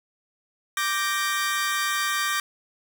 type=chord; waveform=sawtooth; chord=G minor; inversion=second; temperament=equal; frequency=1174.7 / 1568 / 1864.7 Hz; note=D6 / G6 / Bb6; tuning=0 / 0 / 0 cents; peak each=-23 / -25 / -25 dBFS; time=0.77-2.4 s; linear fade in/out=2 ms; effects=none